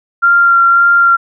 sine tone with vibrato, 1383 Hz, F6, 17 cents flat, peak -5 dBFS, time 0.22-1.17 s, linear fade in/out 20 ms, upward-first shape sine, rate 1.8 Hz, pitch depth 12 cents each way, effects none

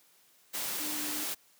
sine tone in noise, 300 Hz, D4, 37 cents sharp, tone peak -41 dBFS, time 0.79-1.25 s, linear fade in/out 20 ms, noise white, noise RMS -35 dBFS, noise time 0.53-1.35 s, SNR -9 dB, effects white hiss -64 dBFS RMS until 1.59 s + high-pass 150 Hz 12 dB/octave

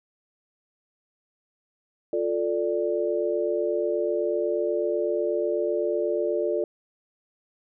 sine chord, D minor, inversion first, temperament just, 352.4 / 440.5 / 587.3 Hz, F4 / A4 / D5, +16 / +2 / 0 cents, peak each -27 dBFS, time 2.13-6.64 s, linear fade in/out 2 ms, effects none

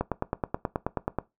click train, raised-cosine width 1 ms, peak -12 dBFS, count 12, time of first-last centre 0.01-1.186 s, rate 9.35 Hz, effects noise-tail reverb RT60 0.2 s tail -19 dB re dry

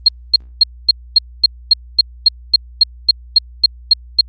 sine tone bursts, 4240 Hz, C8, 22 cents sharp, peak -3 dBFS, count 16, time 0.06-4.21 s, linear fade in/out 5 ms, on 25 ms, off 250 ms, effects added 60 Hz sine -34 dBFS peak until 4.28 s + Opus 32 kbps

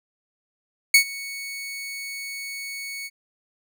sawtooth tone with ADSR envelope, 2220 Hz, C#7, 2 cents sharp, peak -6 dBFS, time 0.94-3.1 s, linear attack 4 ms, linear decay 92 ms, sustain -22 dB, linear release 41 ms, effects none

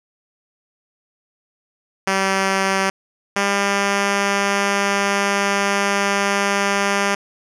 5% pulse tone pair in turn, 193 / 199.81 Hz, G3 / G3, -27 / +33 cents, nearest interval minor second, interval 60 cents, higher second, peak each -5 dBFS, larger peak neither, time 2.07-2.9 / 3.36-7.15 s, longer second, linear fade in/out 5 ms, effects low-pass 8000 Hz 12 dB/octave

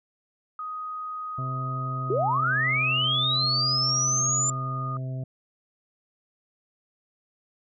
sine tone with pitch glide, 1250 to 1229.2 Hz, D#6 to D#6, +8 to -21 cents, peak -31 dBFS, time 0.59-4.97 s, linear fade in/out 2 ms, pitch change -29 cents, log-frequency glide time 2.89-3.37 s
harmonic tone, 130.3 Hz, C3, 7 cents flat, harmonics 1 / 2 / 3 / 4 / 5, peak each -29 / -42 / -49 / -51 / -44 dBFS, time 1.38-5.24 s, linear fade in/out 5 ms
sine linear sweep, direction up, 349.2 to 7210 Hz, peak -22 dBFS, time 2.1-4.5 s, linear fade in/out 2 ms
effects none

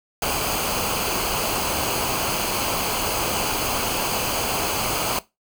pink noise with comb filter, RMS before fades -24 dBFS, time 0.22-5.19 s, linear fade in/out 2 ms, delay 0.54 ms, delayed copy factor -0.6, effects noise-tail reverb RT60 0.2 s tail -18 dB re dry

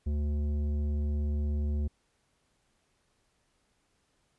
triangle tone with tanh clipping, 73.6 Hz, D2, 4 cents sharp, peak -29 dBFS, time 0.06-1.88 s, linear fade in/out 10 ms, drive 15 dB, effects pink hiss -73 dBFS RMS until 4.38 s + resampled to 24000 Hz

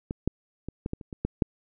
clicks, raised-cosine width 3 ms, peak -18 / -11 / -21 / -17 / -17 / -29 / -24 / -13 / -8 dBFS, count 9, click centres 0.109 / 0.276 / 0.686 / 0.861 / 0.934 / 1.012 / 1.128 / 1.25 / 1.422 s, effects none

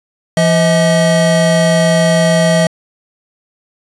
square tone pair together, 170 / 638.9 Hz, F3 / D#5, -46 / +46 cents, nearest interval octave + major seventh, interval 2292 cents, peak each -12 dBFS, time 0.37-2.67 s, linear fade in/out 2 ms, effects resampled to 24000 Hz

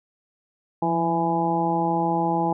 harmonic tone with a mistuned harmonic, 166.6 Hz, E3, 19 cents sharp, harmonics 1 / 2 / 3 / 4 / 5 / 6, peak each -27 / -26 / -32 / -30 / -23 / -33 dBFS, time 0.82-2.53 s, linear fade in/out 5 ms, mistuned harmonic 1, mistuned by +48 cents, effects none

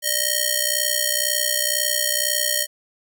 5% pulse ring-modulated tone, 1248 Hz, D#6, 5 cents sharp, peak -4 dBFS, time 0.02-2.67 s, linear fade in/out 50 ms, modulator 655 Hz, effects none

